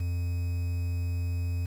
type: tone with quantisation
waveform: triangle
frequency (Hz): 87.31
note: F2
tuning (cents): 0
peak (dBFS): -25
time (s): 0-1.66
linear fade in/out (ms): 5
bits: 8
effects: none